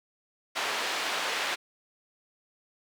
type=band-pass noise; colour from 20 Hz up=white; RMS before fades=-31 dBFS; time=0.55-1.56 s; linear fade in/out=20 ms; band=440 to 3100 Hz; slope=12 dB/octave; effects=none